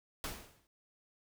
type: noise with exponential decay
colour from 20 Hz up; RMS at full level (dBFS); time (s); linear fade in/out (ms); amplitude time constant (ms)
pink; -37; 0.24-0.67; 1; 92
effects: none